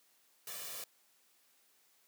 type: noise with comb filter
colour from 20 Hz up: white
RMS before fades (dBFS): -44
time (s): 0.47-0.84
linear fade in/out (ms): 2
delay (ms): 1.7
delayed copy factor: +0.75
effects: white hiss -70 dBFS RMS until 2.07 s + high-pass 200 Hz 12 dB/octave